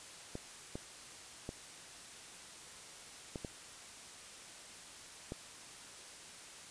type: clicks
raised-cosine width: 2 ms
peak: -27 dBFS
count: 6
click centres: 0.354 / 0.755 / 1.491 / 3.358 / 3.448 / 5.321 s
effects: white hiss -52 dBFS RMS until 6.7 s + resampled to 22050 Hz